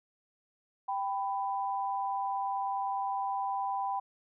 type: tone pair together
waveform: sine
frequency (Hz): 785.5 / 995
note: G5 / B5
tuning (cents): +3 / +13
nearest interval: major third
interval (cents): 410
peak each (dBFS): -32 / -34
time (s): 0.88-4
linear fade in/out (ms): 10
effects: none